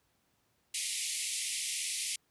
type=band-pass noise; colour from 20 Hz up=white; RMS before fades=-36 dBFS; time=0.74-2.16 s; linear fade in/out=5 ms; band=2000 to 11000 Hz; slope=96 dB/octave; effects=pink hiss -74 dBFS RMS until 2.3 s + high-pass 60 Hz 12 dB/octave